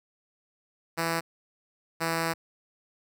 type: tone pair in turn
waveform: 5% pulse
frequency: 165.6 / 164.67 Hz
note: E3 / E3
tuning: +8 / -2 cents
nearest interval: unison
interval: 10 cents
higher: first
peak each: -15 dBFS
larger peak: neither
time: 0.97-1.21 / 2-2.34 s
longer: second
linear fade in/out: 20 ms
effects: none